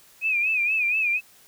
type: tone with vibrato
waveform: sine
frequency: 2498 Hz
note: D#7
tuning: 6 cents sharp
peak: -20 dBFS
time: 0.21-1.21 s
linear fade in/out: 50 ms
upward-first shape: sine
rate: 4.2 Hz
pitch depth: 97 cents each way
effects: white hiss -54 dBFS RMS until 1.47 s